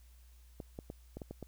clicks, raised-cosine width 2 ms, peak -29 dBFS, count 7, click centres 0.602 / 0.789 / 0.901 / 1.17 / 1.218 / 1.31 / 1.427 s, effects added 60 Hz sine -56 dBFS peak until 1.47 s + white hiss -69 dBFS RMS until 1.47 s

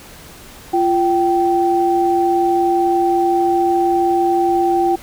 sine tone pair together, 345.7 / 776.1 Hz, F4 / G5, -18 / -18 cents, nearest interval octave + major second, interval 1400 cents, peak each -15 dBFS, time 0.73-4.96 s, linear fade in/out 10 ms, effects pink hiss -39 dBFS RMS until 5.02 s

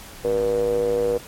square tone with band-pass filter, 53.5 Hz, A1, 48 cents flat, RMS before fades -21 dBFS, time 0.24-1.18 s, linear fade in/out 10 ms, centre 480 Hz, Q 9.2, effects pink hiss -41 dBFS RMS until 1.27 s + MP3 64 kbps

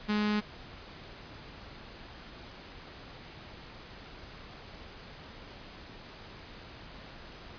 sawtooth tone with notch filter, 209.9 Hz, G#3, 19 cents sharp, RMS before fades -29 dBFS, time 0.08-0.41 s, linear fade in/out 20 ms, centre 570 Hz, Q 1, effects pink hiss -48 dBFS RMS until 7.58 s + resampled to 11025 Hz

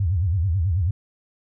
sine tone with vibrato, 89.1 Hz, F2, 35 cents sharp, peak -18 dBFS, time 0-0.91 s, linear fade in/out 5 ms, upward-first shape sine, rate 9.2 Hz, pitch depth 230 cents each way, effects none

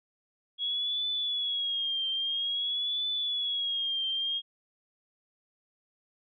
sine tone with vibrato, 3322 Hz, G#7, in tune, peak -28 dBFS, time 0.58-4.42 s, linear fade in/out 50 ms, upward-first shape triangle, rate 0.5 Hz, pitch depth 93 cents each way, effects none

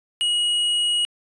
sine tone with hard clipping, 2900 Hz, F#7, 35 cents flat, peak -20 dBFS, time 0.21-1.05 s, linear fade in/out 0 ms, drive 8 dB, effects resampled to 22050 Hz

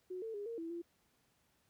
sine tone with pitch steps, 367 / 447.8 / 408.5 / 462.3 / 330.3 / 341.6 Hz, F#4 / A4 / G#4 / A#4 / E4 / F4, -14 / +30 / -29 / -14 / +4 / -38 cents, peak -40 dBFS, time 0.1-0.82 s, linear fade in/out 10 ms, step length 120 ms, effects pink hiss -75 dBFS RMS until 1.69 s + high-pass 60 Hz 12 dB/octave

